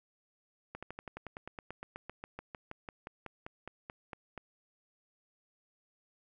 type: slowing click train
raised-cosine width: 0.5 ms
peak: -27 dBFS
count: 26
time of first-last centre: 0.75-4.377 s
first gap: 76 ms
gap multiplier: 1.05
effects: none